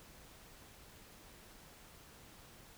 silence, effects pink hiss -58 dBFS RMS until 2.77 s

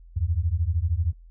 sine beating tone pair, 77.78 / 90.78 Hz, D#2 / F#2, 0 / -32 cents, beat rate 13 Hz, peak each -24 dBFS, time 0.16-1.13 s, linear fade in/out 10 ms, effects added 42 Hz sine -45 dBFS peak until 1.3 s

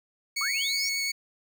20% pulse tone with vibrato, 2217 Hz, C#7, in tune, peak -22 dBFS, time 0.36-1.12 s, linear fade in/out 10 ms, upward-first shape triangle, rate 8.5 Hz, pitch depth 11 cents each way
sine linear sweep, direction up, 1102 to 5810 Hz, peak -30 dBFS, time 0.41-0.89 s, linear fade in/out 2 ms
effects none

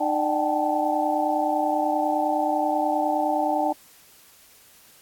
sine tone cluster, 305.1 / 597 / 754 / 784 / 873 Hz, D#4 / D5 / F#5 / G5 / A5, -34 / +28 / +32 / 0 / -14 cents, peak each -27 dBFS, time 0-3.73 s, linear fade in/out 10 ms, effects white hiss -53 dBFS RMS until 5.01 s + AAC 64 kbps

